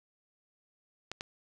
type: clicks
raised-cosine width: 0.2 ms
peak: -20 dBFS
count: 2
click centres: 1.116 / 1.209 s
effects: none